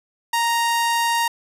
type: tone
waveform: sawtooth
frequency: 932.3 Hz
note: A#5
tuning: in tune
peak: -14 dBFS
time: 0.33-1.28 s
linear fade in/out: 5 ms
effects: resampled to 32000 Hz + 9-bit